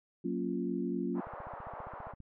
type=chord; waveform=sine; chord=Gb major seventh; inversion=none; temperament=equal; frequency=185 / 233.1 / 277.2 / 349.2 Hz; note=Gb3 / Bb3 / Db4 / F4; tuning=0 / 0 / 0 / 0 cents; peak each=-37 dBFS; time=0.24-1.21 s; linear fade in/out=10 ms
type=band-pass noise; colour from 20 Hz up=pink; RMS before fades=-45 dBFS; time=1.14-2.15 s; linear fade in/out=50 ms; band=590 to 1200 Hz; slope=24 dB/octave
type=click train; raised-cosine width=5 ms; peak=-37 dBFS; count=15; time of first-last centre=1.27-2.203 s; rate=15 Hz
effects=none